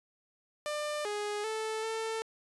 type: tone with pitch steps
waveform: sawtooth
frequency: 597 / 415.4 / 438.8 / 445.9 Hz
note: D5 / G#4 / A4 / A4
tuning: +28 / 0 / -5 / +23 cents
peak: -29 dBFS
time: 0.66-2.22 s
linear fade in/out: 0 ms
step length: 390 ms
effects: resampled to 24000 Hz